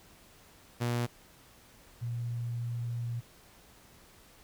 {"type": "tone pair in turn", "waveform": ["sawtooth", "sine"], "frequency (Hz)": [120, 118.69], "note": ["B2", "A#2"], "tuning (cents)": [-49, 32], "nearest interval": "unison", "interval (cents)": 19, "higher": "first", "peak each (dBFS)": [-25, -32], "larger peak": "first", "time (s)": [[0.8, 1.07], [2.01, 3.21]], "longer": "second", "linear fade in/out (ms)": 20, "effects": ["pink hiss -58 dBFS RMS until 4.43 s"]}